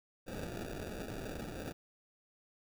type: noise with sample-and-hold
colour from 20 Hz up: violet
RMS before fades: -42 dBFS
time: 0.26-1.73 s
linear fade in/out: 20 ms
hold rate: 1050 Hz
effects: none